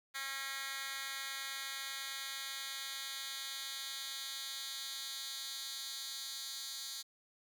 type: tone with high-pass filter sweep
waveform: 10% pulse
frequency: 271.5 Hz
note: C#4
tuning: 36 cents flat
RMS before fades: -43 dBFS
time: 0.14-7.03 s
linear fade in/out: 20 ms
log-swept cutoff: 2100 to 4400 Hz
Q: 1.7
effects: 11-bit